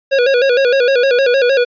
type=tone with vibrato; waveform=square; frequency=515 Hz; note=C5; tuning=28 cents flat; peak=-10 dBFS; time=0.11-1.65 s; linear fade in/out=20 ms; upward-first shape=square; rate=6.5 Hz; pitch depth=98 cents each way; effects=resampled to 11025 Hz